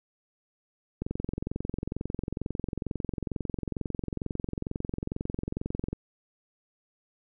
click train, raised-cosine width 3 ms, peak -18 dBFS, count 110, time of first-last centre 1.02-5.93 s, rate 22.2 Hz, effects none

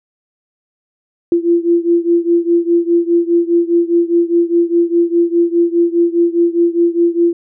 sine beating tone pair, 340 / 344.9 Hz, F4 / F4, -46 / -22 cents, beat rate 4.9 Hz, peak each -12 / -14 dBFS, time 1.32-7.33 s, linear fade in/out 2 ms, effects none

